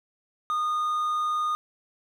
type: tone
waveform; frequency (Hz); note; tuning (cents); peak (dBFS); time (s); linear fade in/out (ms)
triangle; 1227; D#6; -25; -22; 0.5-1.55; 0
effects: none